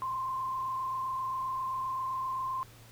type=tone with frequency modulation; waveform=sine; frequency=1046.5 Hz; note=C6; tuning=in tune; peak=-31 dBFS; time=0.02-2.63 s; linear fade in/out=0 ms; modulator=27.6 Hz; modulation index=0.72; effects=added 115 Hz sine -54 dBFS peak until 2.91 s + pink hiss -56 dBFS RMS until 2.91 s